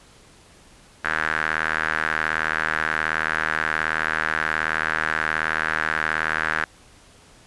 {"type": "tone with band-pass filter", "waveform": "sawtooth", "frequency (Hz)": 78.7, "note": "D#2", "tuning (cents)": 20, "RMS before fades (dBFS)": -24, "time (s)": [1.04, 6.65], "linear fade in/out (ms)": 10, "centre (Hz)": 1600, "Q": 4.7, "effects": ["pink hiss -51 dBFS RMS until 7.46 s", "resampled to 24000 Hz"]}